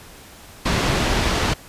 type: low-pass noise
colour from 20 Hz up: pink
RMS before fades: -20 dBFS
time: 0.65-1.54 s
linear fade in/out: 10 ms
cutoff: 5100 Hz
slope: 12 dB/octave
effects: pink hiss -43 dBFS RMS until 1.68 s + resampled to 32000 Hz